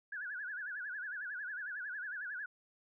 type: tone with vibrato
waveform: sine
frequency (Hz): 1578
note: G6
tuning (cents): +11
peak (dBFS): -39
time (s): 0.12-2.46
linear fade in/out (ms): 5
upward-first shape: sine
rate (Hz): 11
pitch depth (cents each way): 160
effects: none